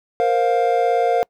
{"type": "chord", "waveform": "triangle", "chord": "Bb suspended second", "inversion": "none", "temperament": "equal with one note detuned", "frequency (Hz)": [466.2, 523.3, 704.1], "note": ["Bb4", "C5", "F5"], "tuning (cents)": [0, 0, 14], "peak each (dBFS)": [-17, -20, -16], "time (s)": [0.2, 1.23], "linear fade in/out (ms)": 0, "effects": ["noise-tail reverb RT60 0.1 s tail -26 dB re dry"]}